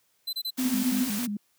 45% pulse tone bursts, 4045 Hz, B7, 41 cents sharp, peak -28 dBFS, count 3, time 0.27-0.507 s, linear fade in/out 10 ms, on 61 ms, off 27 ms
white noise, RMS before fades -34 dBFS, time 0.57-1.27 s, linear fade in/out 20 ms
sine tone, 256.1 Hz, C4, 37 cents flat, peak -25 dBFS, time 0.58-1.08 s, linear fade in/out 10 ms
sine tone with vibrato, 224.5 Hz, A3, 35 cents sharp, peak -28 dBFS, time 0.65-1.37 s, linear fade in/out 5 ms, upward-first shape square, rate 5.6 Hz, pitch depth 150 cents each way
effects white hiss -69 dBFS RMS until 1.58 s + high-pass 80 Hz 12 dB/octave

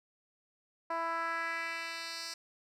10% pulse tone with band-pass filter sweep, 331.5 Hz, E4, 10 cents sharp, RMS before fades -37 dBFS, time 0.9-2.34 s, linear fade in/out 5 ms, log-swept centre 880 to 5500 Hz, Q 1.8, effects none

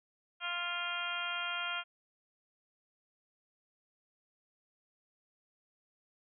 harmonic tone with a mistuned harmonic, 348.6 Hz, F4, 3 cents flat, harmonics 2 / 3 / 4 / 5 / 6 / 7 / 8 / 9, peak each -45 / -45 / -38 / -50 / -47 / -43 / -43 / -41 dBFS, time 0.4-1.84 s, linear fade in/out 50 ms, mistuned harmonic 9, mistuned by +40 cents, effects none

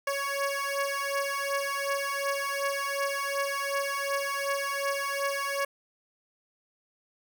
15% pulse beating tone pair, 556 / 558.7 Hz, C#5 / C#5, +5 / +13 cents, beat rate 2.7 Hz, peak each -25 / -25 dBFS, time 0.07-5.65 s, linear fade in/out 5 ms, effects none

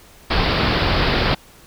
pink low-pass noise, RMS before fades -18 dBFS, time 0.3-1.35 s, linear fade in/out 10 ms, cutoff 5000 Hz, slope 96 dB/octave, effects pink hiss -47 dBFS RMS until 1.66 s

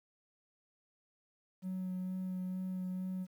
triangle tone with vibrato, 185 Hz, F#3, in tune, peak -33 dBFS, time 1.62-3.27 s, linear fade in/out 50 ms, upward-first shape sine, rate 2.2 Hz, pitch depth 12 cents each way, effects tanh soft clip ceiling -31 dBFS + 11-bit

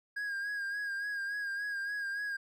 triangle tone with vibrato, 1631 Hz, G#6, 32 cents flat, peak -32 dBFS, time 0.16-2.37 s, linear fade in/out 10 ms, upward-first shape sine, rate 3.5 Hz, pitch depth 42 cents each way, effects none

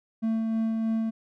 triangle tone with tremolo, 223.6 Hz, A3, 28 cents sharp, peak -21 dBFS, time 0.22-1.11 s, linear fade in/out 20 ms, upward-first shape sine, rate 3.2 Hz, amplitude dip 25%, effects none

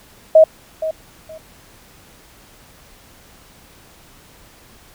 sine tone with echo, 634 Hz, D#5, 32 cents sharp, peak -4 dBFS, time 0.35-0.44 s, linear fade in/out 5 ms, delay 470 ms, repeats 2, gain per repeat -14 dB, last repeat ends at 1.38 s, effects pink hiss -47 dBFS RMS until 4.94 s

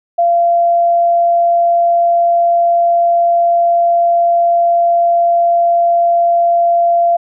sine tone, 687 Hz, F5, 29 cents flat, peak -8 dBFS, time 0.18-7.17 s, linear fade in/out 10 ms, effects none

